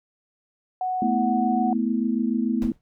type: tone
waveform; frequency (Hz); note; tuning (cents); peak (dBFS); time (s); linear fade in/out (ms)
sine; 740; F#5; 0; -23; 0.81-1.73; 2
type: chord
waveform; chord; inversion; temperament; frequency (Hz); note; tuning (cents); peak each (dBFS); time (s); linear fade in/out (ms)
sine; A suspended second; none; equal with one note detuned; 220 / 246.9 / 326; A3 / B3 / E4; 0 / 0 / -19; -24 / -24 / -29; 1.02-2.72; 2
type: noise with exponential decay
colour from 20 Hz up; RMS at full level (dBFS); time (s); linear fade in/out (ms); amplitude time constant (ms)
brown; -28; 2.62-2.81; 0; 40
effects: none